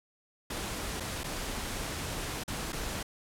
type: noise with dropouts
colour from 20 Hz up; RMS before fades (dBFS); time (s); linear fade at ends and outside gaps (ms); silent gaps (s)
pink; -36; 0.5-3.03; 5; 1-1.004 / 1.235-1.241 / 2.437-2.478 / 2.723-2.728
effects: low-pass 12000 Hz 12 dB/octave